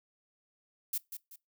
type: noise with echo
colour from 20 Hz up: violet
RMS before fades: -33 dBFS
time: 0.93-0.98 s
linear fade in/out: 5 ms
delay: 190 ms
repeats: 2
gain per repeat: -9 dB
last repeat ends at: 1.36 s
effects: noise-tail reverb RT60 0.2 s tail -22 dB re dry